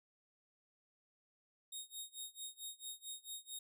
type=tone with tremolo; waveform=15% pulse; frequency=3729 Hz; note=A#7; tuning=in tune; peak=-36 dBFS; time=1.72-3.59 s; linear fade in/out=5 ms; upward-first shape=sine; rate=4.5 Hz; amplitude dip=95%; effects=none